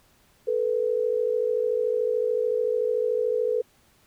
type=tone pair together; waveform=sine; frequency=438.1 / 491.7 Hz; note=A4 / B4; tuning=-7 / -8 cents; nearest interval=major second; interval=199 cents; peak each=-25 / -24 dBFS; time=0.47-3.62 s; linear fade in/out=10 ms; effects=pink hiss -61 dBFS RMS until 4.06 s